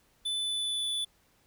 square tone with pitch glide, 3502 to 3472 Hz, A7 to A7, -9 to -24 cents, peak -30 dBFS, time 0.25-1.05 s, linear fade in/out 10 ms, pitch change -15 cents, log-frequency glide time 0.36-0.88 s, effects pink hiss -67 dBFS RMS until 1.46 s

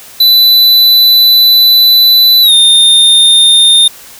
square tone with pitch glide, 3990 to 3638 Hz, B7 to A#7, +17 to -43 cents, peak -3 dBFS, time 0.2-3.88 s, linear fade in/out 5 ms, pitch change -160 cents, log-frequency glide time 2.42-2.53 s, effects white hiss -33 dBFS RMS until 4.19 s

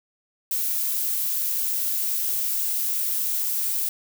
violet noise, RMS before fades -25 dBFS, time 0.51-3.89 s, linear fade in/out 2 ms, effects none

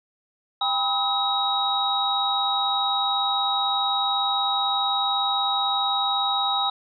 sine tone cluster, 798 / 987 / 1277 / 3811 Hz, G5 / B5 / D#6 / A#7, +31 / -1 / +45 / +38 cents, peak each -25 / -31 / -28 / -24 dBFS, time 0.61-6.7 s, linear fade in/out 5 ms, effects none

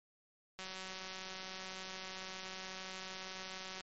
click train, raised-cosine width 0.2 ms, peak -28 dBFS, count 606, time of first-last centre 0.59-3.808 s, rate 188 Hz, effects MP3 32 kbps

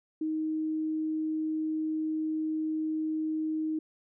sine tone, 313.3 Hz, D#4, 12 cents sharp, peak -28 dBFS, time 0.21-3.79 s, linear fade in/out 5 ms, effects none

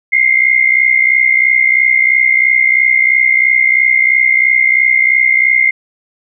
sine tone pair together, 2078 / 2141 Hz, C7 / C7, -12 / +39 cents, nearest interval minor second, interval 51 cents, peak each -10 dBFS, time 0.12-5.71 s, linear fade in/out 10 ms, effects none

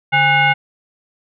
sine tone with frequency modulation, 1487 Hz, F#6, 8 cents sharp, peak -10 dBFS, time 0.12-0.54 s, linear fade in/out 20 ms, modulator 671 Hz, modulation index 1.6, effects none

